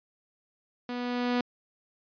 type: tone with level ramp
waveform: sawtooth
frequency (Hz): 245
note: B3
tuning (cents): -14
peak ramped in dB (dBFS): -29 to -20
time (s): 0.89-1.41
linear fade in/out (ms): 2
effects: resampled to 11025 Hz